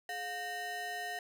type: ring-modulated tone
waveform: square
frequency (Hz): 567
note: C#5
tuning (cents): +39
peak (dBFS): -35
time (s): 0.09-1.19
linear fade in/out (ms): 2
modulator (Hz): 1280
effects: none